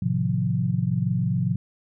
sine chord, F dominant seventh, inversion first, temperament equal with one note detuned, 110 / 130.81 / 155.56 / 177.56 Hz, A2 / C3 / Eb3 / F3, 0 / 0 / 0 / +29 cents, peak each -27 / -25 / -30 / -25 dBFS, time 0.02-1.56 s, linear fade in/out 5 ms, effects none

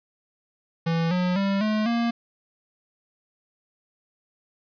square tone with pitch steps, 165.5 / 180.48 / 196.81 / 214.6 / 234.1 Hz, E3 / F#3 / G3 / A3 / A#3, +7 / -43 / +7 / -43 / +8 cents, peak -22 dBFS, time 0.86-2.11 s, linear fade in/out 10 ms, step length 250 ms, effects resampled to 11025 Hz + 8-bit

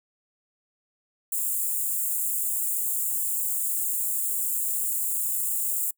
white high-pass noise, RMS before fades -27 dBFS, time 1.32-5.91 s, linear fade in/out 5 ms, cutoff 7100 Hz, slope 96 dB/octave, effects noise-tail reverb RT60 0.1 s tail -26 dB re dry

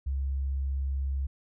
sine tone, 67.9 Hz, C#2, 35 cents flat, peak -27 dBFS, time 0.06-1.27 s, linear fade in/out 10 ms, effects none

